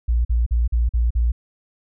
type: tone bursts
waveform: sine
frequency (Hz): 58.6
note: A#1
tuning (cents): +10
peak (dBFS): -15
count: 6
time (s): 0.08-1.32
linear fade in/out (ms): 10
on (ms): 170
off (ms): 44
effects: none